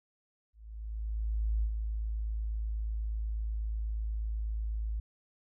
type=tone with ADSR envelope; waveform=sine; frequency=54.1 Hz; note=A1; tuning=29 cents flat; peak=-26 dBFS; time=0.53-5 s; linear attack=1100 ms; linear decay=68 ms; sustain=-5 dB; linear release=5 ms; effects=none